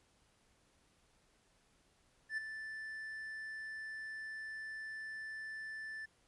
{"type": "tone with ADSR envelope", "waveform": "triangle", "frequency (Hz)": 1760, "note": "A6", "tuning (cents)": 0, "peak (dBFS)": -32, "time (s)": [2.29, 6.06], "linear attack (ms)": 85, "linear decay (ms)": 12, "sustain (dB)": -9, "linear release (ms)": 12, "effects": ["pink hiss -72 dBFS RMS until 6.27 s", "resampled to 24000 Hz"]}